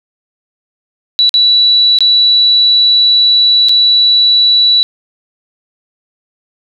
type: tone with dropouts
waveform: sine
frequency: 3940 Hz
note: B7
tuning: 5 cents flat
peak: -5 dBFS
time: 1.19-4.83 s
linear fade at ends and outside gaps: 0 ms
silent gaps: 1.293-1.341 / 1.987-2.006 / 3.686-3.693 s
effects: none